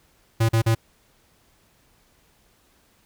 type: tone bursts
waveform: square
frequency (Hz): 113.1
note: A2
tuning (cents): +48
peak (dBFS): -17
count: 3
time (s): 0.4-0.75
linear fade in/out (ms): 10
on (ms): 90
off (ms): 40
effects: pink hiss -61 dBFS RMS until 3.05 s